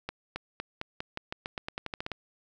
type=accelerating click train; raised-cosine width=0.3 ms; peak=-18 dBFS; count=16; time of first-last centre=0.09-2.117 s; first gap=270 ms; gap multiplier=0.89; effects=none